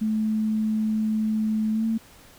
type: tone with pitch glide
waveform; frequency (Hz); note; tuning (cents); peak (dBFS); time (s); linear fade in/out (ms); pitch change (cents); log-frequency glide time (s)
sine; 217.1 to 224.1; A3 to A3; -23 to +32; -21; 0.01-1.98; 10; +55; 1.72-1.85
effects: pink hiss -51 dBFS RMS until 2.38 s